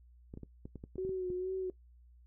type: clicks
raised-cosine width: 3 ms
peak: -32 dBFS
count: 10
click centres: 0.339 / 0.374 / 0.433 / 0.655 / 0.757 / 0.839 / 0.957 / 1.05 / 1.093 / 1.302 s
type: tone with vibrato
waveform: sine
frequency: 370 Hz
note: F#4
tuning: in tune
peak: -33 dBFS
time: 0.98-1.7 s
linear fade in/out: 2 ms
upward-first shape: sine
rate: 2.2 Hz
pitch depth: 41 cents each way
effects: noise-tail reverb RT60 0.1 s tail -19 dB re dry + added 60 Hz sine -57 dBFS peak until 2.26 s